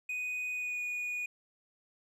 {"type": "tone with pitch glide", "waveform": "triangle", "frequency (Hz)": [2489, 2459], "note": ["D#7", "D#7"], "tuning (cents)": [0, -21], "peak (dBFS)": -32, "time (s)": [0.09, 1.26], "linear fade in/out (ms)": 5, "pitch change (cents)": -21, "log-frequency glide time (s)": [0.52, 0.81], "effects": []}